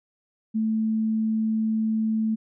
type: tone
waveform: sine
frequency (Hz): 220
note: A3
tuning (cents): 0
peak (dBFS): -21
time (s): 0.54-2.36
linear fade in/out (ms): 20
effects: none